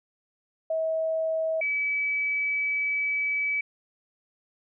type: tone pair in turn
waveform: sine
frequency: 643 / 2291 Hz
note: E5 / D7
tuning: -43 / -44 cents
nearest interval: octave + minor seventh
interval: 2199 cents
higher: second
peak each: -24 dBFS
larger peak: neither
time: 0.7-1.61 / 1.61-3.61 s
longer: second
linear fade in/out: 5 ms
effects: none